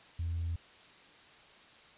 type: tone with tanh clipping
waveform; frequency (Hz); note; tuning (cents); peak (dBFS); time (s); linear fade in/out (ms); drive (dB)
triangle; 84; E2; +33; -32; 0.19-0.56; 5; 5
effects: white hiss -57 dBFS RMS until 1.97 s + resampled to 8000 Hz